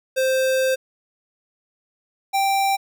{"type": "tone pair in turn", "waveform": "square", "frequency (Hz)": [523.3, 784.1], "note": ["C5", "G5"], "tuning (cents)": [0, 0], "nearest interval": "perfect fifth", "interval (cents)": 700, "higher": "second", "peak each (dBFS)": -18, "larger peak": "neither", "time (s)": [[0.16, 0.76], [2.33, 2.77]], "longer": "first", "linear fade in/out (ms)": 20, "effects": []}